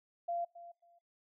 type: tone with echo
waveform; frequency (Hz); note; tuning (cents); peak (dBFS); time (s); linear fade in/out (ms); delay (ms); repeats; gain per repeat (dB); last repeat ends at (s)
sine; 689; F5; -24; -33; 0.28-0.45; 10; 270; 2; -15; 0.99
effects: noise-tail reverb RT60 0.4 s tail -26 dB re dry